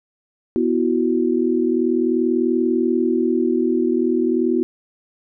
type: chord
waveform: sine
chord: B suspended fourth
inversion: none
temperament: equal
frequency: 246.9 / 329.6 / 370 Hz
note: B3 / E4 / F#4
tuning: 0 / 0 / 0 cents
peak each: -20 dBFS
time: 0.56-4.63 s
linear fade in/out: 0 ms
effects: none